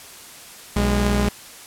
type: tone pair together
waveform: sawtooth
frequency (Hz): 60.62 / 204.8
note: B1 / G#3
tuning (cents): -32 / -24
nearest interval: octave + major sixth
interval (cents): 2108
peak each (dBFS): -16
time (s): 0.76-1.29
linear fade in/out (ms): 5
effects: white hiss -41 dBFS RMS until 1.66 s + low-pass 12000 Hz 12 dB/octave